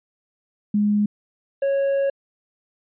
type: tone pair in turn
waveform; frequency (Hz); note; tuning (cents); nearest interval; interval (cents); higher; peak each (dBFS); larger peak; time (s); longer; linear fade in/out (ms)
sine / triangle; 207.7 / 551.9; G#3 / C#5; 0 / -8; octave + perfect fourth; 1692; second; -16 / -16; neither; 0.74-1.06 / 1.62-2.1; second; 5
effects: resampled to 8000 Hz